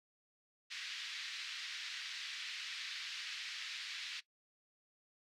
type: band-pass noise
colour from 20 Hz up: white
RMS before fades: -45 dBFS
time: 0.7-4.21 s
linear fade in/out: 20 ms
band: 1700 to 4500 Hz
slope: 24 dB/octave
effects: noise-tail reverb RT60 0.1 s tail -18 dB re dry